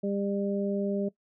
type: harmonic tone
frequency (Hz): 200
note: G3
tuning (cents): +35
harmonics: 1 / 2 / 3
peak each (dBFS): -29 / -32 / -34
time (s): 0.03-1.09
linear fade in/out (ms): 10
effects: noise-tail reverb RT60 0.1 s tail -19 dB re dry